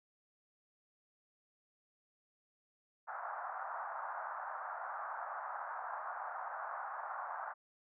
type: band-pass noise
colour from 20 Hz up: pink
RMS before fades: -43 dBFS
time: 3.07-7.54 s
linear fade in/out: 20 ms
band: 690 to 1500 Hz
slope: 48 dB/octave
effects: none